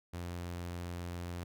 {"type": "tone", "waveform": "sawtooth", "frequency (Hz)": 87.31, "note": "F2", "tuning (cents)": 0, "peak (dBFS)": -35, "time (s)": [0.13, 1.44], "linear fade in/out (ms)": 10, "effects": []}